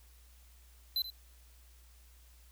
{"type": "tone with echo", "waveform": "square", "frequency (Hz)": 4041, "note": "B7", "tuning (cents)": 39, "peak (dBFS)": -30, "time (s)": [0.96, 1.02], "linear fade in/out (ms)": 2, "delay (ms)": 82, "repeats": 1, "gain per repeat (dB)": -12, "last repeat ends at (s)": 1.102, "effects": ["added 60 Hz sine -57 dBFS peak until 2.51 s", "white hiss -65 dBFS RMS until 2.51 s"]}